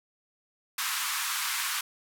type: band-pass noise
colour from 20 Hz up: pink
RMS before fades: -31 dBFS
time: 0.78-1.81 s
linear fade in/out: 5 ms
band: 1000 to 16000 Hz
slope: 48 dB/octave
effects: none